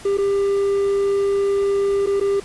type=tone with dropouts; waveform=triangle; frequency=397.8 Hz; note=G4; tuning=25 cents sharp; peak=-14 dBFS; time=0.05-2.4 s; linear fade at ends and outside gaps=5 ms; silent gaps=0.174-0.183 / 2.062-2.07 / 2.2-2.21 s; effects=pink hiss -40 dBFS RMS until 2.44 s + resampled to 24000 Hz